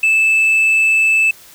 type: tone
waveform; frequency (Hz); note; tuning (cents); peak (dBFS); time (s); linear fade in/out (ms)
sine; 2628; E7; -6; -7; 0.03-1.31; 5
effects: tanh soft clip ceiling -9 dBFS + white hiss -42 dBFS RMS until 1.54 s